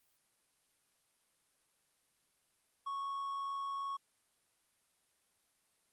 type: tone with amplitude modulation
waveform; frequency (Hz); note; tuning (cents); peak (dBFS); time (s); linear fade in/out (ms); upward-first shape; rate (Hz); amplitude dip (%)
triangle; 1106; C#6; -4; -34; 2.86-3.97; 10; sine; 82.6; 25
effects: white hiss -75 dBFS RMS until 5.92 s + Opus 32 kbps